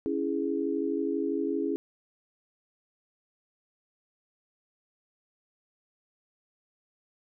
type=chord; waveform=sine; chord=C# minor; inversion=none; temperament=equal; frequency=277.2 / 329.6 / 415.3 Hz; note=C#4 / E4 / G#4; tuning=0 / 0 / 0 cents; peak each=-31 dBFS; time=0.06-1.76 s; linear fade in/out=0 ms; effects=none